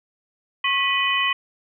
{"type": "tone cluster", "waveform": "sine", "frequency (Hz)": [1091, 1961, 2489, 3009], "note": ["C#6", "B6", "D#7", "F#7"], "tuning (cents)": [-28, -13, 0, 28], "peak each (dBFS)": -24, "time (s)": [0.64, 1.33], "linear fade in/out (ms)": 5, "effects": []}